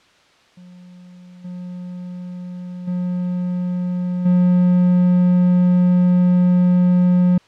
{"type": "tone with level steps", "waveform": "triangle", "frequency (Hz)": 179.3, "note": "F3", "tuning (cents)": 46, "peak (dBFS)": [-37, -26, -17, -9], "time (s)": [0.57, 7.38], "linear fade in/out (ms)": 5, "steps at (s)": [1.44, 2.87, 4.25], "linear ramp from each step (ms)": 10, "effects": ["white hiss -53 dBFS RMS until 7.47 s", "low-pass 4000 Hz 12 dB/octave"]}